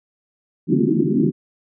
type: band-pass noise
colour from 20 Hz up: white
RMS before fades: -17 dBFS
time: 0.67-1.32 s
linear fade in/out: 50 ms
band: 140 to 370 Hz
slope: 96 dB/octave
effects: none